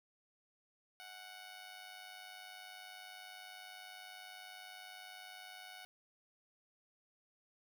10% pulse tone with amplitude modulation, 740 Hz, F#5, in tune, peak -39 dBFS, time 1-5.85 s, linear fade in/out 0 ms, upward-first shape sine, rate 100 Hz, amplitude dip 65%, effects none

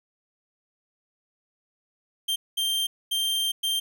45% pulse tone bursts at uneven times, 3162 Hz, G7, 14 cents sharp, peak -23 dBFS, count 4, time 2.28-2.36 / 2.57-2.87 / 3.11-3.52 / 3.63-3.8 s, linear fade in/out 10 ms, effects none

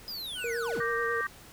square linear sweep, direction down, 5060 to 86.4 Hz, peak -36 dBFS, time 0.08-0.8 s, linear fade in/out 0 ms
triangle tone, 1480 Hz, F#6, in tune, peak -35 dBFS, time 0.35-0.86 s, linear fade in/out 50 ms
sine tone with vibrato, 466.2 Hz, A#4, in tune, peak -31 dBFS, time 0.44-1.21 s, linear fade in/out 2 ms, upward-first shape sine, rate 9.2 Hz, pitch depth 23 cents each way
sine chord, G minor, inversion second, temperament equal, 1174.7 / 1568 / 1864.7 Hz, D6 / G6 / Bb6, 0 / 0 / 0 cents, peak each -33 dBFS, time 0.8-1.27 s, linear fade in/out 5 ms
effects pink hiss -51 dBFS RMS until 1.52 s

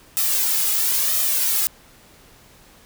blue noise with flanger, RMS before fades -20 dBFS, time 0.17-1.67 s, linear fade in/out 0 ms, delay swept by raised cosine 1.6 to 2.41 ms, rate 1 Hz, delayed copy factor +0.7, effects pink hiss -50 dBFS RMS until 2.85 s

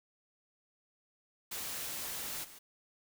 white noise with level steps, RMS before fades -40 / -53 dBFS, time 1.51-2.59 s, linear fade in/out 10 ms, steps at 2.43 s, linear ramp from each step 20 ms, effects none

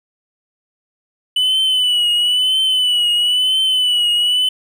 triangle tone with vibrato, 2981 Hz, F#7, 12 cents sharp, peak -11 dBFS, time 1.36-4.49 s, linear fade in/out 5 ms, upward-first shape triangle, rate 1 Hz, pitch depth 66 cents each way, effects none

